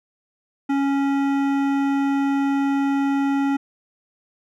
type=tone with hard clipping; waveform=sine; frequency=277.2 Hz; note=C#4; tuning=in tune; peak=-20 dBFS; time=0.69-3.57 s; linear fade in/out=10 ms; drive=14 dB; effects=none